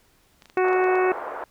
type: clicks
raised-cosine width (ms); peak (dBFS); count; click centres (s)
0.2; -29; 8; 0.422 / 0.457 / 0.499 / 0.578 / 0.685 / 0.731 / 0.841 / 0.955
type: harmonic tone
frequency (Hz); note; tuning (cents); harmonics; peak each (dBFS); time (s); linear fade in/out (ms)
370; F#4; 0; 1 / 2 / 3 / 4 / 5 / 6 / 7; -19 / -25 / -29 / -31 / -33 / -35 / -36; 0.57-1.12; 2
type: band-pass noise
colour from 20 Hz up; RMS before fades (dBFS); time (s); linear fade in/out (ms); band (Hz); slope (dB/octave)
pink; -33; 0.64-1.44; 2; 470 to 1400; 24
effects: pink hiss -61 dBFS RMS until 1.5 s